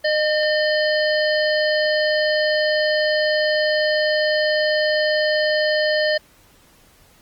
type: harmonic tone with a mistuned harmonic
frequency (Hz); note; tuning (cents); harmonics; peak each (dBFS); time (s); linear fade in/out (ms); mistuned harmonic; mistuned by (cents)
612; D#5; -29; 1 / 3 / 5 / 7 / 8; -18 / -22 / -29 / -28 / -30; 0.04-6.18; 10; 3; -21
effects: pink hiss -53 dBFS RMS until 7.21 s + Opus 24 kbps